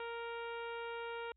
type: harmonic tone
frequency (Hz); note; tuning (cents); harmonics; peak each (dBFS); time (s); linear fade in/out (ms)
466.2; A#4; 0; 1 / 2 / 3 / 4 / 5 / 6 / 7 / 8; -43 / -46 / -48 / -56 / -53 / -55 / -60 / -63; 0-1.32; 2
effects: added 60 Hz sine -70 dBFS peak until 1.36 s